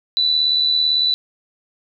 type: tone with amplitude modulation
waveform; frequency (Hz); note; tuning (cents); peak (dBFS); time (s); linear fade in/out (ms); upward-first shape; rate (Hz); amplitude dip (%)
sine; 3976; B7; +11; -12; 0.17-1.14; 0; sine; 77.9; 45
effects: none